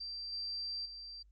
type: tone with level steps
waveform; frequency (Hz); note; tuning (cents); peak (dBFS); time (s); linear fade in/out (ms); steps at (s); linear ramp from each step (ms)
sine; 4699; D8; 0; -40 / -37 / -45; 0-1.23; 10; 0.32 / 0.85; 10
effects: added 50 Hz sine -60 dBFS peak until 1.31 s + Opus 32 kbps